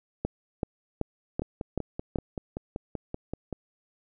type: two click trains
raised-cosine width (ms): 2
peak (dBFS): -14 / -19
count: 6 / 12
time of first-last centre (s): 0.25-2.158 / 1.42-3.527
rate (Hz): 2.62 / 5.22
effects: none